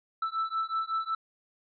triangle beating tone pair, 1318.5 / 1323.9 Hz, E6 / E6, 0 / +7 cents, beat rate 5.4 Hz, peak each -30 dBFS, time 0.22-1.15 s, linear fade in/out 5 ms, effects resampled to 11025 Hz

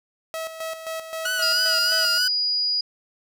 sawtooth tone with tremolo, 646 Hz, E5, 35 cents flat, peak -24 dBFS, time 0.34-2.18 s, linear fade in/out 0 ms, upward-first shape square, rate 3.8 Hz, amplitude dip 60%
sawtooth tone with vibrato, 1451 Hz, F#6, 34 cents flat, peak -19 dBFS, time 1.25-2.28 s, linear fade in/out 5 ms, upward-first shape sine, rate 3.2 Hz, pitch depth 54 cents each way
sine tone, 4900 Hz, D#8, 27 cents flat, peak -20 dBFS, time 1.42-2.81 s, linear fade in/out 5 ms
effects none

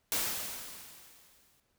white noise with exponential decay, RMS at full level -30 dBFS, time 0.12-1.6 s, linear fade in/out 0 ms, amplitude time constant 320 ms, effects pink hiss -75 dBFS RMS until 1.78 s

